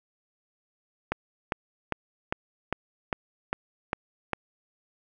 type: click train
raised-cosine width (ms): 0.5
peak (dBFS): -11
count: 9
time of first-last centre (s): 1.12-4.333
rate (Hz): 2.49
effects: none